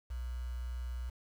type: tone with quantisation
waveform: sine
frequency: 61.3 Hz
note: B1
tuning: 12 cents flat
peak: -36 dBFS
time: 0.1-1.1 s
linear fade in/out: 10 ms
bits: 9
effects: none